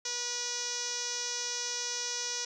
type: tone with low-pass filter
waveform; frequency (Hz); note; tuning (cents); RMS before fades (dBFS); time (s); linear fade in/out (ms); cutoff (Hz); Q
5% pulse; 484.9; B4; -32; -35; 0.05-2.45; 5; 6000; 5.9
effects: none